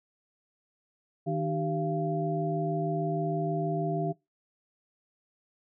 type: tone cluster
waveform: sine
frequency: 157.2 / 300.6 / 387 / 686 Hz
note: D#3 / D4 / G4 / F5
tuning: +18 / +40 / -22 / -31 cents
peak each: -30 / -36 / -33 / -33 dBFS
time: 1.26-4.13 s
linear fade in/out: 20 ms
effects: noise-tail reverb RT60 0.2 s tail -21 dB re dry